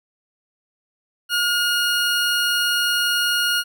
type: tone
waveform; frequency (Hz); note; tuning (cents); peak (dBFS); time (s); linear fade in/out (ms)
20% pulse; 1431; F6; +42; -13; 1.29-3.64; 50
effects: none